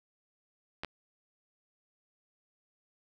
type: clicks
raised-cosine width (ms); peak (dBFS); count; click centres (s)
0.3; -21 / -21; 2; 0.835 / 0.847
effects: none